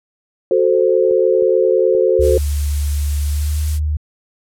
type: chord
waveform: sine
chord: F# diminished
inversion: none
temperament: equal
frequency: 370 / 440 / 523.3 Hz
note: F#4 / A4 / C5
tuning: 0 / 0 / 0 cents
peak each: -15 dBFS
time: 0.51-2.38 s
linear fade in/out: 2 ms
type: clicks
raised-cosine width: 2 ms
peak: -24 dBFS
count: 3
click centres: 1.112 / 1.424 / 1.95 s
type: tone with pitch glide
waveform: sine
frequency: 72.6 to 75.68 Hz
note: D2 to D#2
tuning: -19 to -47 cents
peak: -15 dBFS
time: 2.19-3.97 s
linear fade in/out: 5 ms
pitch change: +72 cents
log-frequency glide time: 3.23-3.64 s
type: noise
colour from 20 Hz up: blue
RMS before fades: -29 dBFS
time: 2.2-3.8 s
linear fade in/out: 50 ms
effects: low-pass 11000 Hz 12 dB/octave